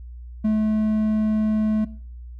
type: tone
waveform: triangle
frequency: 215.7 Hz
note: A3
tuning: 34 cents flat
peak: -15 dBFS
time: 0.44-1.85 s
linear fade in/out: 10 ms
effects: noise-tail reverb RT60 0.5 s tail -19 dB re dry + added 60 Hz sine -35 dBFS peak until 2.39 s